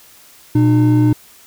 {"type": "tone pair together", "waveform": "triangle", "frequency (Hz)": [120.4, 303.4], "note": ["B2", "D#4"], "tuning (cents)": [-44, -44], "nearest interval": "octave + major third", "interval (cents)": 1600, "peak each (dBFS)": -10, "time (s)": [0.55, 1.13], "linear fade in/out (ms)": 5, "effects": ["white hiss -45 dBFS RMS until 1.46 s"]}